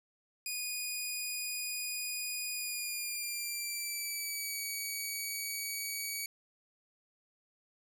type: tone with pitch glide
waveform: 10% pulse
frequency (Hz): 2468 to 2263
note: D#7 to C#7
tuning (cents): -15 to +35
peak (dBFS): -27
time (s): 0.46-6.26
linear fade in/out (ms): 2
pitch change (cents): -150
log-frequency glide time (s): 2.52-4.61
effects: none